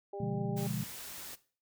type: harmonic tone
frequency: 199.8 Hz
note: G3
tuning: 33 cents sharp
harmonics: 2 / 3 / 4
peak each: -40 / -46 / -45 dBFS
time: 0.13-0.67 s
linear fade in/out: 5 ms
type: chord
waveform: sine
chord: B diminished seventh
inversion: none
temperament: equal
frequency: 123.47 / 146.83 / 174.61 / 207.7 Hz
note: B2 / D3 / F3 / Ab3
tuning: 0 / 0 / 0 / 0 cents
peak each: -38 dBFS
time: 0.2-0.84 s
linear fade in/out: 5 ms
type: noise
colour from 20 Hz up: white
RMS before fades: -45 dBFS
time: 0.56-1.36 s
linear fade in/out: 20 ms
effects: noise-tail reverb RT60 0.4 s tail -17 dB re dry